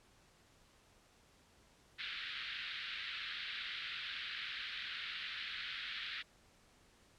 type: band-pass noise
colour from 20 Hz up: white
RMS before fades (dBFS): -44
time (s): 1.98-6.23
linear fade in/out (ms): 20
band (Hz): 1400 to 4000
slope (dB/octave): 48
effects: pink hiss -67 dBFS RMS until 7.18 s + low-pass 9000 Hz 12 dB/octave